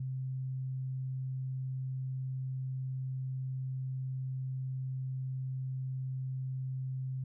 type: tone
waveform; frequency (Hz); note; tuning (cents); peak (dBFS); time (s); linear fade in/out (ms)
sine; 130.81; C3; 0; -34; 0-7.24; 5
effects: none

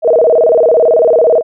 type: tone with vibrato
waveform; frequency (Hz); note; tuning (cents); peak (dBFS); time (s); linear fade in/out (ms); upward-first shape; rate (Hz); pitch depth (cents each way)
sine; 550; C#5; -14; -5; 0.02-1.43; 50; square; 18; 260
effects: none

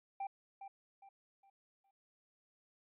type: tone with echo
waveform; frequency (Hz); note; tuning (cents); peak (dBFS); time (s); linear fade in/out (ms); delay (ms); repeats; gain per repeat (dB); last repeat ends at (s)
triangle; 787; G5; +7; -36; 0.2-0.27; 5; 410; 4; -9; 1.91
effects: resampled to 8000 Hz

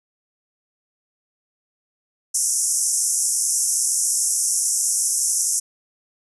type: band-pass noise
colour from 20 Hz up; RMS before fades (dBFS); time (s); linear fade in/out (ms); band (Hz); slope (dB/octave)
white; -21; 2.34-5.6; 10; 5500 to 11000; 96
effects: none

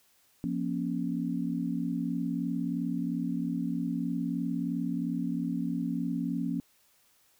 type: chord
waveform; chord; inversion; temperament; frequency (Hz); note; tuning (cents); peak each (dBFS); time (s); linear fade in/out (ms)
sine; Bb minor; second; equal with one note detuned; 174.61 / 237.7 / 277.2; F3 / Bb3 / Db4; 0 / +34 / 0; -33; 0.44-6.6; 0
effects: white hiss -66 dBFS RMS until 7.39 s

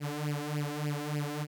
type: tone with flanger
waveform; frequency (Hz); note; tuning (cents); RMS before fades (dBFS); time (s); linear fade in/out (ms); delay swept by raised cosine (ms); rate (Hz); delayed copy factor
sawtooth; 147.7; D3; +10; -34; 0-1.47; 50; 0.39 to 2.99; 3.4; +0.95
effects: none

